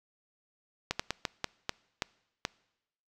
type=slowing click train; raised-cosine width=0.2 ms; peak=-12 dBFS; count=8; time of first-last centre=0.91-2.451 s; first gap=85 ms; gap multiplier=1.31; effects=noise-tail reverb RT60 0.9 s tail -24 dB re dry